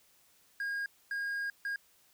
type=tone bursts at uneven times; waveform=triangle; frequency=1627 Hz; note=G#6; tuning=36 cents flat; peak=-31 dBFS; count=3; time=0.6-0.86 / 1.11-1.5 / 1.65-1.76 s; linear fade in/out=2 ms; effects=white hiss -66 dBFS RMS until 2.13 s